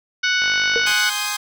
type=harmonic tone; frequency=740 Hz; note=F#5; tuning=in tune; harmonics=2 / 3 / 4 / 5 / 6 / 7 / 8; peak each=-19 / -23 / -25 / -27 / -29 / -30 / -31 dBFS; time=0.23-1.1 s; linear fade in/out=10 ms
type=click train; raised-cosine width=0.3 ms; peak=-15 dBFS; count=26; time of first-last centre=0.42-0.914 s; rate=50.6 Hz
type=tone with exponential decay; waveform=sine; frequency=466.2 Hz; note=A#4; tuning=in tune; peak=-16 dBFS; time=0.76-0.86 s; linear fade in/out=0 ms; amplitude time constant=21 ms
type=chord; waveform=10% pulse; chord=Ab major seventh; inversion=none; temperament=equal; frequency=830.6 / 1046.5 / 1244.5 / 1568 Hz; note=Ab5 / C6 / Eb6 / G6; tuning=0 / 0 / 0 / 0 cents; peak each=-19 dBFS; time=0.86-1.37 s; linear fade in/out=10 ms
effects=none